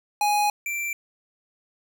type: tone pair in turn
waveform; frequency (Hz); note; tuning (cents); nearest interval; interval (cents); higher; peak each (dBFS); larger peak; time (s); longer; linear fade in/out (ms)
square; 830.6 / 2349; G#5 / D7; 0 / 0; octave + tritone; 1800; second; -20 / -27; first; 0.21-0.5 / 0.66-0.93; first; 2
effects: none